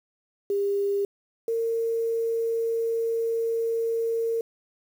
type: tone pair in turn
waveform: sine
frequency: 401.1 / 457.5 Hz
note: G4 / A#4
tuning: +40 / -32 cents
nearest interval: major second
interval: 228 cents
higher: second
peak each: -22 / -23 dBFS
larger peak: first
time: 0.5-1.05 / 1.48-4.41 s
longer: second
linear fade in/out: 2 ms
effects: 8-bit